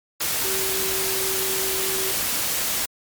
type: tone in noise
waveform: sine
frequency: 382 Hz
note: G4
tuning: 45 cents flat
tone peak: -29 dBFS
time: 0.44-2.12 s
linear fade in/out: 10 ms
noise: white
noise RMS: -24 dBFS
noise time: 0.2-2.86 s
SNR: -8 dB
effects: MP3 96 kbps